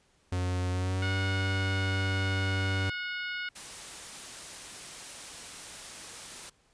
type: tone with pitch glide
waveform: 45% pulse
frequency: 90.7 to 95.71 Hz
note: F#2 to G2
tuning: -34 to -41 cents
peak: -28 dBFS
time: 0.32-2.9 s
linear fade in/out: 5 ms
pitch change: +93 cents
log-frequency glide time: 0.7-1.13 s
type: harmonic tone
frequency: 727 Hz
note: F#5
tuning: 31 cents flat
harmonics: 2 / 3 / 4 / 5 / 6 / 7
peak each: -35 / -39 / -41 / -47 / -49 / -52 dBFS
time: 1.02-3.49 s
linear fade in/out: 5 ms
type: noise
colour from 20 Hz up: white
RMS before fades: -43 dBFS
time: 3.55-6.5 s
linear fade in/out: 10 ms
effects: pink hiss -67 dBFS RMS until 6.73 s + resampled to 22050 Hz